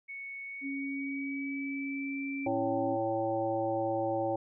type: tone with pitch glide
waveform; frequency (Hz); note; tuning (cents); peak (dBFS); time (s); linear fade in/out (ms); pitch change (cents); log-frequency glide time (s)
sine; 2217 to 2339; C#7 to D7; 0 to -8; -39; 0.08-2.48; 20; +92; 0.43-2.2
type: tone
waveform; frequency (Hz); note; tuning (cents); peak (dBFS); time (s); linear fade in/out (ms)
sine; 275; C#4; -14; -34; 0.61-2.98; 50
type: harmonic tone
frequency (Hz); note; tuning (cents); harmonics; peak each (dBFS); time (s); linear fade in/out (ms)
111.4; A2; +22; 1 / 3 / 5 / 7 / 8; -42 / -34 / -32 / -34 / -43; 2.46-4.36; 5
effects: none